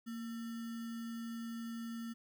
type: tone with sample-and-hold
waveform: sine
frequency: 230.9 Hz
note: A#3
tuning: 16 cents flat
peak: -40 dBFS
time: 0.06-2.14 s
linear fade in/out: 20 ms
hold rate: 1575 Hz
effects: none